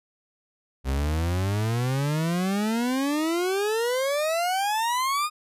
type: exponential sweep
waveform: 40% pulse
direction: up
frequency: 64.3 to 1244.5 Hz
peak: -22 dBFS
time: 0.84-5.3 s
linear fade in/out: 50 ms
effects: resampled to 32000 Hz